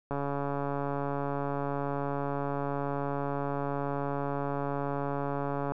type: click train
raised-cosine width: 1 ms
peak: -19 dBFS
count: 792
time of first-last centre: 0.11-5.72 s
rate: 141 Hz
effects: none